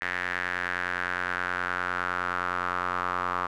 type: tone with band-pass filter sweep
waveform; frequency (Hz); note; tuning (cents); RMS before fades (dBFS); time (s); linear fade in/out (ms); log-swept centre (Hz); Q
square; 44.85; F1; +47; -30; 0.01-3.47; 10; 1800 to 1200; 4.3
effects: none